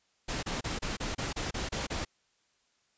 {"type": "noise bursts", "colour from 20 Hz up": "pink", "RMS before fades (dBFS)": -34, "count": 10, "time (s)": [0.28, 2.05], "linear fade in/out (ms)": 10, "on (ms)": 150, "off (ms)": 30, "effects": ["white hiss -72 dBFS RMS until 2.97 s", "resampled to 16000 Hz"]}